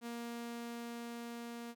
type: tone with level ramp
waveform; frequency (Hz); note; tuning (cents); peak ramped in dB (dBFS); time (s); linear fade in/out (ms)
sawtooth; 235.4; A#3; +17; -37 to -40; 0.01-1.75; 50
effects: none